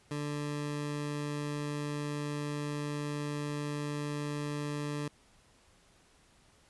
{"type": "tone", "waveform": "20% pulse", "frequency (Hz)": 146.83, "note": "D3", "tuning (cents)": 0, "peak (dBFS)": -29, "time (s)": [0.11, 5.08], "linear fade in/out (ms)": 2, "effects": ["pink hiss -64 dBFS RMS until 6.69 s", "resampled to 24000 Hz"]}